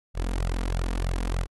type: tone with flanger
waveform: sawtooth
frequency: 43.65 Hz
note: F1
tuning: in tune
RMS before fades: -27 dBFS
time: 0.14-1.47 s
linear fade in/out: 50 ms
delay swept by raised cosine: 1.4 to 4.3 ms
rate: 3.2 Hz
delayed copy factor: +1
effects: AAC 32 kbps